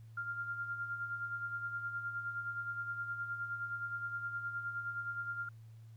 sine tone with tremolo, 1396.9 Hz, F6, in tune, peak -35 dBFS, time 0.17-5.49 s, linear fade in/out 5 ms, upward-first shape sine, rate 9.6 Hz, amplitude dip 55%, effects added 112 Hz sine -51 dBFS peak until 5.96 s + pink hiss -73 dBFS RMS until 5.96 s

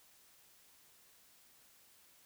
silence, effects white hiss -65 dBFS RMS until 2.25 s

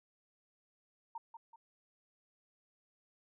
sine tone with echo, 920 Hz, A#5, 23 cents flat, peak -40 dBFS, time 1.15-1.18 s, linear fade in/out 5 ms, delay 190 ms, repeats 2, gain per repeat -7 dB, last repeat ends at 1.56 s, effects none

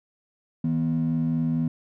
triangle ring-modulated tone, 202.3 Hz, G#3, 45 cents flat, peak -15 dBFS, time 0.64-1.68 s, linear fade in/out 5 ms, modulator 42.2 Hz, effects tanh soft clip ceiling -17 dBFS

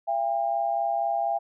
sine tone pair together, 678.9 / 803 Hz, F5 / G5, -49 / +41 cents, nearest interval minor third, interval 290 cents, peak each -26 dBFS, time 0.07-1.39 s, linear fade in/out 20 ms, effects none

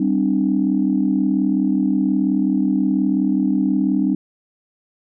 sine chord, G suspended fourth, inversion none, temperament equal with one note detuned, 196 / 261.6 / 300.4 Hz, G3 / C4 / D4, 0 / 0 / +39 cents, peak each -19 dBFS, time 0-4.15 s, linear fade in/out 5 ms, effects tanh soft clip ceiling -6 dBFS

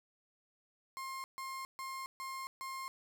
35% pulse tone bursts, 1063 Hz, C6, 27 cents sharp, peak -39 dBFS, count 5, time 0.97-2.88 s, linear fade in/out 0 ms, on 270 ms, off 140 ms, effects none

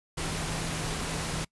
sine tone in noise, 160.3 Hz, E3, 48 cents flat, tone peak -37 dBFS, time 0.17-1.45 s, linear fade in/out 10 ms, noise pink, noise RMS -33 dBFS, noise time 0.17-1.45 s, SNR -7 dB, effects noise-tail reverb RT60 0.1 s tail -24 dB re dry + resampled to 24000 Hz

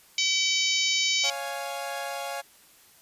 harmonic tone, 763 Hz, G5, 47 cents flat, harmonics 3 / 4 / 5 / 6 / 7 / 8 / 9, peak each -28 / -29 / -30 / -31 / -31 / -32 / -33 dBFS, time 0.18-1.3 s, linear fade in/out 2 ms
sawtooth chord, Db major, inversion none, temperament equal, 554.4 / 698.5 / 830.6 Hz, Db5 / F5 / Ab5, 0 / 0 / 0 cents, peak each -32 dBFS, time 1.23-2.42 s, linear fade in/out 20 ms
effects white hiss -56 dBFS RMS until 3.01 s + resampled to 32000 Hz

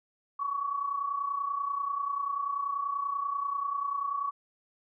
sine tone pair together, 1101.7 / 1132 Hz, C#6 / C#6, -11 / +36 cents, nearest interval unison, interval 47 cents, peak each -36 / -30 dBFS, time 0.39-4.31 s, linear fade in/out 10 ms, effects none

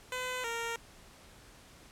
10% pulse tone pair in turn, 506 / 463.2 Hz, B4 / A#4, +42 / -11 cents, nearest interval major second, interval 153 cents, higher first, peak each -26 dBFS, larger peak neither, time 0.12-0.44 / 0.44-0.76 s, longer neither, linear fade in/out 2 ms, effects pink hiss -56 dBFS RMS until 1.91 s + low-pass 11000 Hz 12 dB/octave

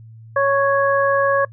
harmonic tone, 554.4 Hz, C#5, in tune, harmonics 1 / 2 / 3, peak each -16 / -19 / -21 dBFS, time 0.36-1.45 s, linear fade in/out 5 ms, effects noise-tail reverb RT60 0.1 s tail -24 dB re dry + added 112 Hz sine -38 dBFS peak until 1.52 s

